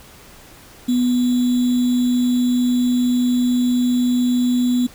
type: tone with sample-and-hold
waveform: sine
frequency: 246.9 Hz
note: B3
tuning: in tune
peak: -14 dBFS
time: 0.88-4.87 s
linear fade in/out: 10 ms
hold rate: 3675 Hz
effects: pink hiss -44 dBFS RMS until 4.94 s